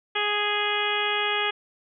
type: harmonic tone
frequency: 415.3 Hz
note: G#4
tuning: in tune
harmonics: 1 / 2 / 3 / 4 / 5 / 6 / 7 / 8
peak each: -31 / -31 / -31 / -31 / -31 / -31 / -31 / -31 dBFS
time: 0.15-1.51 s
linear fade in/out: 10 ms
effects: none